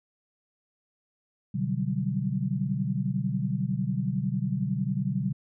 sine chord, G major seventh, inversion first, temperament equal with one note detuned, 126.43 / 146.83 / 185 / 196 Hz, B2 / D3 / F#3 / G3, +41 / 0 / 0 / 0 cents, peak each -31 dBFS, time 1.54-5.33 s, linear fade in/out 10 ms, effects none

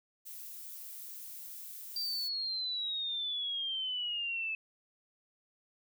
violet noise, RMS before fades -46 dBFS, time 0.25-2.29 s, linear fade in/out 20 ms
sine exponential sweep, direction down, 4722 to 2605 Hz, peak -33 dBFS, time 1.96-4.55 s, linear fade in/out 2 ms
effects none

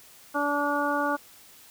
harmonic tone, 289 Hz, D4, 28 cents flat, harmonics 1 / 2 / 3 / 4 / 5, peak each -30 / -30 / -30 / -30 / -30 dBFS, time 0.34-1.17 s, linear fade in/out 20 ms, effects white hiss -52 dBFS RMS until 1.7 s

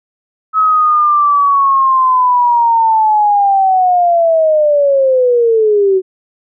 sine linear sweep, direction down, 1289 to 370 Hz, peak -7 dBFS, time 0.53-6.02 s, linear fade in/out 50 ms, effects none

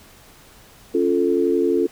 sine chord, Db augmented, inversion none, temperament equal, 277.2 / 349.2 / 440 Hz, Db4 / F4 / A4, 0 / 0 / 0 cents, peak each -22 / -19 / -20 dBFS, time 0.94-1.87 s, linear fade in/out 10 ms, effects pink hiss -48 dBFS RMS until 1.91 s

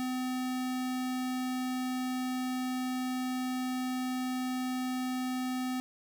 square tone, 254.8 Hz, C4, 46 cents flat, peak -32 dBFS, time 0-5.8 s, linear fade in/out 0 ms, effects none

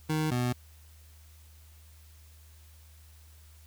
25% pulse tone pair in turn, 155.56 / 123.47 Hz, D#3 / B2, 0 / 0 cents, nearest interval major third, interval 400 cents, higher first, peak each -23 dBFS, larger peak neither, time 0.09-0.31 / 0.31-0.53 s, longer neither, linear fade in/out 10 ms, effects added 77 Hz sine -52 dBFS peak until 3.66 s + white hiss -61 dBFS RMS until 3.66 s

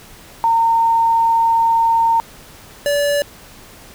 sine / square tone pair in turn, 915 / 576.4 Hz, A#5 / D5, -32 / -33 cents, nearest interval minor sixth, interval 801 cents, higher first, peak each -11 / -15 dBFS, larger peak first, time 0.44-2.2 / 2.86-3.22 s, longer first, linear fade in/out 0 ms, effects pink hiss -41 dBFS RMS until 3.94 s

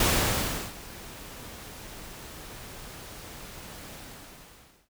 pink noise with ADSR envelope, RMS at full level -22 dBFS, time 0-4.89 s, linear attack 3 ms, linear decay 720 ms, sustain -21 dB, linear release 970 ms, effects none

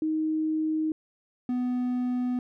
sine / triangle tone pair in turn, 313.2 / 248.6 Hz, D#4 / B3, +11 / +12 cents, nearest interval major third, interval 399 cents, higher first, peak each -24 / -23 dBFS, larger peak second, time 0.02-0.92 / 1.49-2.39 s, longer neither, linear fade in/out 2 ms, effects none

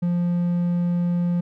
triangle tone, 174.61 Hz, F3, in tune, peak -17 dBFS, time 0.02-1.41 s, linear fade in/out 10 ms, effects none

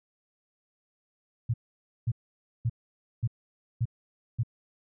sine tone bursts, 116.54 Hz, A#2, in tune, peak -23 dBFS, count 6, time 1.49-4.434 s, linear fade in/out 10 ms, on 49 ms, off 530 ms, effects none

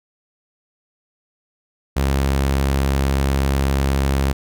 sawtooth tone, 68.2 Hz, C#2, 28 cents flat, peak -12 dBFS, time 1.96-4.33 s, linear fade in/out 10 ms, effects none

